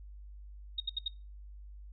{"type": "tone bursts", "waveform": "sine", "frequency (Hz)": 3729, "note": "A#7", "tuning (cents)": 0, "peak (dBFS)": -30, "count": 4, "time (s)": [0.78, 1.081], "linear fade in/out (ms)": 5, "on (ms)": 22, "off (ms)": 71, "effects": ["noise-tail reverb RT60 0.3 s tail -24 dB re dry", "added 50 Hz sine -46 dBFS peak until 1.92 s"]}